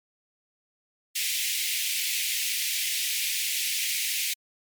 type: high-pass noise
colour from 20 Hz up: pink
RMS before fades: -28 dBFS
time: 1.15-4.34 s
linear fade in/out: 10 ms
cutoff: 2100 Hz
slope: 48 dB/octave
effects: MP3 96 kbps